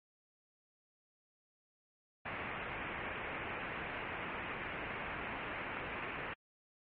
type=low-pass noise; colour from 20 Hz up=white; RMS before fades=-42 dBFS; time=2.25-6.34 s; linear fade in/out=10 ms; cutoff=2600 Hz; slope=48 dB/octave; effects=MP3 32 kbps